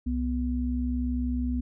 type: tone pair together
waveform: sine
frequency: 65.4 / 246.9 Hz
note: C2 / B3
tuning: 0 / 0 cents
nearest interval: octave + major seventh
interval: 2300 cents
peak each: -28 dBFS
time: 0.06-1.61 s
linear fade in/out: 10 ms
effects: none